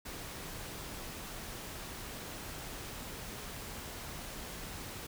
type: noise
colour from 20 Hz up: pink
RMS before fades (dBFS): -44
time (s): 0.05-5.07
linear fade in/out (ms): 10
effects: none